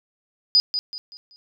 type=tone with echo; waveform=sine; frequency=4953 Hz; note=D#8; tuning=9 cents flat; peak=-12 dBFS; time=0.55-0.6 s; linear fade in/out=0 ms; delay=190 ms; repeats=4; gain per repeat=-9 dB; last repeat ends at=1.36 s; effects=none